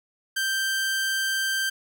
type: tone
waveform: sawtooth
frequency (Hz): 1568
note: G6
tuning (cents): 0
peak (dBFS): -20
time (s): 0.36-1.7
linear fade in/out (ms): 10
effects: none